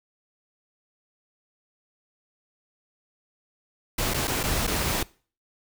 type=noise with dropouts; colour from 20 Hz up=pink; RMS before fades=-26 dBFS; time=3.98-5.03 s; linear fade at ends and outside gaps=5 ms; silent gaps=4.138-4.142 / 4.273-4.277 / 4.432-4.436 / 4.669-4.675 s; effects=noise-tail reverb RT60 0.4 s tail -22 dB re dry